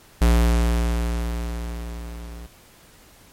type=tone with level ramp; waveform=square; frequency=58.27 Hz; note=A#1; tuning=in tune; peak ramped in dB=-13 to -36 dBFS; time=0.21-2.47 s; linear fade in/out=10 ms; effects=pink hiss -51 dBFS RMS until 3.32 s + MP3 64 kbps